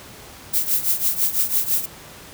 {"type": "noise with tremolo", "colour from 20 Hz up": "violet", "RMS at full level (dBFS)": -17, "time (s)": [0.53, 1.86], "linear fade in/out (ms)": 10, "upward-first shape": "triangle", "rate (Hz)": 6, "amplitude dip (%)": 85, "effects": ["pink hiss -41 dBFS RMS until 2.33 s", "high-pass 60 Hz 12 dB/octave"]}